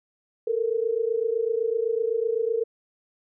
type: tone pair together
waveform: sine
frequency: 442.4 / 470.3 Hz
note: A4 / A#4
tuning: +9 / +15 cents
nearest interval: minor second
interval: 106 cents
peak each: -25 dBFS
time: 0.47-2.64 s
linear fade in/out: 5 ms
effects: none